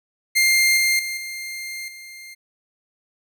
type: tone with level steps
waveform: sawtooth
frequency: 2108 Hz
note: C7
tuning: 12 cents sharp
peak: -11 / -13 / -22 / -26 / -34 dBFS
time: 0.35-2.35 s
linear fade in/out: 20 ms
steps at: 0.77 / 0.99 / 1.17 / 1.88 s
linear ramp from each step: 2 ms
effects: none